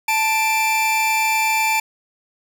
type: tone pair together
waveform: 45% pulse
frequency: 880 / 2356 Hz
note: A5 / D7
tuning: 0 / +5 cents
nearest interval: octave + perfect fourth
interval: 1705 cents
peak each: -19 dBFS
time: 0.08-1.8 s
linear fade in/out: 5 ms
effects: none